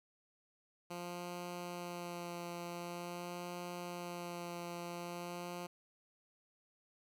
10% pulse tone with vibrato, 174.61 Hz, F3, in tune, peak -34 dBFS, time 0.9-5.67 s, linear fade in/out 10 ms, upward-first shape sine, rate 0.46 Hz, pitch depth 16 cents each way, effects none

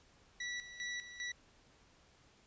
sawtooth tone with tremolo, 1952 Hz, B6, 21 cents flat, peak -35 dBFS, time 0.4-1.32 s, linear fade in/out 5 ms, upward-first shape square, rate 2.5 Hz, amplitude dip 70%, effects pink hiss -66 dBFS RMS until 2.46 s + resampled to 16000 Hz

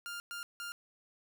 sawtooth tone bursts at uneven times, 1400 Hz, F6, 4 cents sharp, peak -36 dBFS, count 3, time 0.06-0.2 / 0.31-0.43 / 0.6-0.72 s, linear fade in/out 0 ms, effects none

